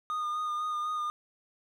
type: tone with vibrato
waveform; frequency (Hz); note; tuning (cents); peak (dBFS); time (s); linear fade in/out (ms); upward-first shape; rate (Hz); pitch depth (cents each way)
triangle; 1224; D#6; -29; -28; 0.1-1.1; 0; sine; 4; 22
effects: none